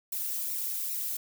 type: noise with flanger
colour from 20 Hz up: violet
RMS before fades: -33 dBFS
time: 0.12-1.17 s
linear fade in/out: 5 ms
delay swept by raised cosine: 0.61 to 2.51 ms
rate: 2.5 Hz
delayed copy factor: -1
effects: none